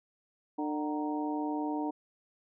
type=harmonic tone with a mistuned harmonic; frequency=150 Hz; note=D3; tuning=37 cents sharp; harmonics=2 / 3 / 4 / 5 / 6; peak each=-32 / -42 / -44 / -39 / -39 dBFS; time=0.58-1.91 s; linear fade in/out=10 ms; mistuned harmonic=6; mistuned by=+61 cents; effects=none